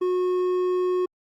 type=tone with hard clipping; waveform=triangle; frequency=364.1 Hz; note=F#4; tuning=28 cents flat; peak=-22 dBFS; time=0.01-1.06 s; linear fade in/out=10 ms; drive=9 dB; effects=Opus 24 kbps